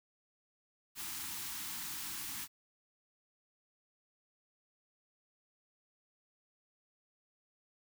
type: band-stop noise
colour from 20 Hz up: white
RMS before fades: -42 dBFS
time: 0.95-2.48 s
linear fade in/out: 50 ms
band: 370 to 790 Hz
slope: 96 dB/octave
effects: none